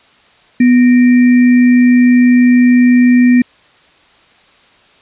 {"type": "tone with sample-and-hold", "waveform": "sine", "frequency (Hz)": 246.9, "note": "B3", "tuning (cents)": 0, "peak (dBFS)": -4, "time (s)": [0.6, 3.42], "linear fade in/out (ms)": 5, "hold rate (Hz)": 2100, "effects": ["white hiss -47 dBFS RMS until 5.01 s", "resampled to 8000 Hz"]}